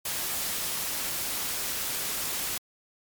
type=noise; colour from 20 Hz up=white; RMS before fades=-31 dBFS; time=0.05-2.58 s; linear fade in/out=5 ms; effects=MP3 96 kbps